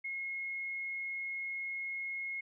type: tone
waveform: sine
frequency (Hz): 2162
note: C#7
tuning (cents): -44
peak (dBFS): -36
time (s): 0.04-2.41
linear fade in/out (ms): 10
effects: none